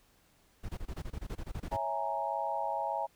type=noise bursts; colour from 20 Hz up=brown; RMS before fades=-38 dBFS; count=14; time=0.63-1.769 s; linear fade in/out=10 ms; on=60 ms; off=23 ms
type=chord; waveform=sine; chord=A# half-diminished seventh; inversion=first; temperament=equal; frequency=554.4 / 659.3 / 830.6 / 932.3 Hz; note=C#5 / E5 / G#5 / A#5; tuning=0 / 0 / 0 / 0 cents; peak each=-40 / -37 / -35 / -36 dBFS; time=1.71-3.07 s; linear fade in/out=20 ms
effects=pink hiss -67 dBFS RMS until 3.15 s